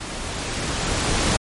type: noise with level ramp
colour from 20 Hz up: pink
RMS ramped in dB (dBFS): -31 to -19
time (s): 0-1.37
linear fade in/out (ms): 10
effects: low-pass 10000 Hz 12 dB/octave + MP3 48 kbps